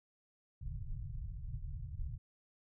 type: low-pass noise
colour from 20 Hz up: pink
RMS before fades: -42 dBFS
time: 0.61-2.18 s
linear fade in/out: 10 ms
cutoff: 150 Hz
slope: 96 dB/octave
effects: none